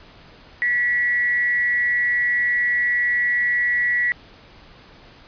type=tone with frequency modulation; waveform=sine; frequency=1942 Hz; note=B6; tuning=30 cents flat; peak=-17 dBFS; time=0.62-4.12 s; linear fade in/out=0 ms; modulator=219 Hz; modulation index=0.34; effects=pink hiss -47 dBFS RMS until 5.27 s + resampled to 11025 Hz